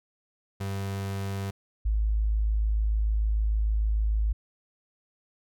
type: tone pair in turn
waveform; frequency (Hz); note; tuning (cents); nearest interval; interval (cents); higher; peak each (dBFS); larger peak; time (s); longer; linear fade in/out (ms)
35% pulse / sine; 98 / 53.37; G2 / G#1; 0 / +48; major seventh; 1052; first; -28 / -22; second; 0.6-1.51 / 1.85-4.33; second; 10
effects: none